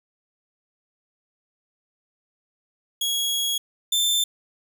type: tone pair in turn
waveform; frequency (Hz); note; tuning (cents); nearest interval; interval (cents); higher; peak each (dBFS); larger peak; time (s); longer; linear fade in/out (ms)
sawtooth; 3322 / 3555; G#7 / A7; 0 / +17; minor second; 117; second; -19 / -16; second; 3.01-3.58 / 3.92-4.24; first; 5
effects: none